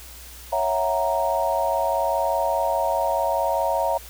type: chord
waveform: sine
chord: F# dominant seventh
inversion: second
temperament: equal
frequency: 554.4 / 659.3 / 740 / 932.3 Hz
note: C#5 / E5 / F#5 / A#5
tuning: 0 / 0 / 0 / 0 cents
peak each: -26 / -24 / -28 / -24 dBFS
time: 0.52-3.98 s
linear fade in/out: 10 ms
effects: added 60 Hz sine -43 dBFS peak until 4.09 s + white hiss -43 dBFS RMS until 4.09 s